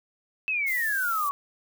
sine exponential sweep, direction down, 2647 to 1108.7 Hz, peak -24 dBFS, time 0.48-1.31 s, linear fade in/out 0 ms
violet noise, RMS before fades -36 dBFS, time 0.66-1.3 s, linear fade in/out 20 ms
effects none

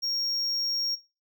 triangle tone, 5570 Hz, F8, 5 cents flat, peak -25 dBFS, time 0.02-0.96 s, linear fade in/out 20 ms, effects noise-tail reverb RT60 0.3 s tail -19 dB re dry

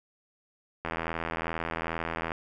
click train, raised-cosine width 0.5 ms, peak -16 dBFS, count 122, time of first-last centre 0.85-2.318 s, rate 82.4 Hz, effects none

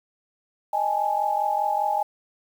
sine tone cluster, 620 / 817 / 862 Hz, D#5 / G#5 / A5, -6 / -29 / -36 cents, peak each -30 / -23 / -26 dBFS, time 0.73-2.03 s, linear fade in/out 5 ms, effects 8-bit

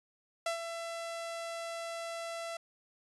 sawtooth tone with ADSR envelope, 670 Hz, E5, 28 cents sharp, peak -26 dBFS, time 0.46-2.57 s, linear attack 4 ms, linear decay 110 ms, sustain -8 dB, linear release 4 ms, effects resampled to 24000 Hz

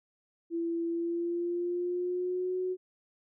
sine tone with pitch glide, 335.8 to 368.3 Hz, E4 to F#4, +32 to -8 cents, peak -29 dBFS, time 0.5-2.77 s, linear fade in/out 50 ms, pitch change +160 cents, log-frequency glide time 0.87-2.58 s, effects none

